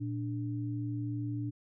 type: tone pair together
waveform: sine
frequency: 116.55 / 293.7 Hz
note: A#2 / D4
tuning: 0 / 0 cents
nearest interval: octave + major third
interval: 1600 cents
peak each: -34 / -37 dBFS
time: 0-1.51 s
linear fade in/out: 20 ms
effects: none